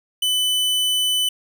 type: tone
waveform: 45% pulse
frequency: 3000 Hz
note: F#7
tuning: 23 cents sharp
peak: -17 dBFS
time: 0.22-1.29 s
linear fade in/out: 5 ms
effects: none